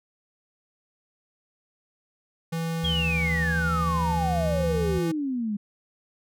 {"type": "tone with pitch glide", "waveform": "square", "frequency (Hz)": [164.81, 166.82], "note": ["E3", "E3"], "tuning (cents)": [0, 21], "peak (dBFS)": -27, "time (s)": [2.52, 5.12], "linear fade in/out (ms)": 10, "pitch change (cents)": 21, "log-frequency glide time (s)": [3.45, 3.85]}
{"type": "harmonic tone", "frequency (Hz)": 76.5, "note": "D#2", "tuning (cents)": -29, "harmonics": [1, 2, 3], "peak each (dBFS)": [-28, -41, -44], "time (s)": [2.83, 4.99], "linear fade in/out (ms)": 10}
{"type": "exponential sweep", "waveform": "sine", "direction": "down", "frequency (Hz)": [3322, 199.6], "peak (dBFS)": -25, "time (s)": [2.84, 5.57], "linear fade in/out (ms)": 10}
{"effects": []}